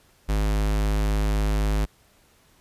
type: tone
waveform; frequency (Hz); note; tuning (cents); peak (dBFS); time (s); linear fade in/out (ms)
square; 51.9; G#1; 0; -21; 0.28-1.86; 20
effects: pink hiss -59 dBFS RMS until 2.6 s + resampled to 32000 Hz